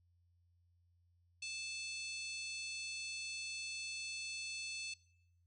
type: harmonic tone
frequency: 876 Hz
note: A5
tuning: 8 cents flat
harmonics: 3 / 4 / 5 / 6 / 7 / 8 / 9 / 10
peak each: -44 / -54 / -48 / -59 / -51 / -60 / -56 / -57 dBFS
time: 1.42-4.94 s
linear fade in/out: 5 ms
effects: noise-tail reverb RT60 0.8 s tail -23 dB re dry + added 87 Hz sine -70 dBFS peak until 5.46 s